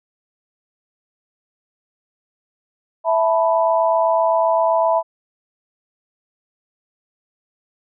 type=chord; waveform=sine; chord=E suspended fourth; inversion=none; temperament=equal; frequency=659.3 / 880 / 987.8 Hz; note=E5 / A5 / B5; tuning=0 / 0 / 0 cents; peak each=-16 / -21 / -19 dBFS; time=3.04-5.03 s; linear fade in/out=50 ms; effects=none